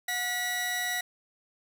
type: tone pair together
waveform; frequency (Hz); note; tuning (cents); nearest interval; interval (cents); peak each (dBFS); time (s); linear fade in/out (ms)
sawtooth; 726.3 / 1939; F#5 / B6; -32 / -32; octave + perfect fourth; 1700; -32 / -26; 0.08-1.01; 5
effects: none